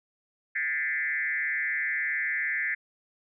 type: tone with frequency modulation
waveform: sine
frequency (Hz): 1905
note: A#6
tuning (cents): +37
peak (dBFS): -26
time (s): 0.55-2.75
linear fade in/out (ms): 10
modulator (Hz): 147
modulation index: 1.8
effects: none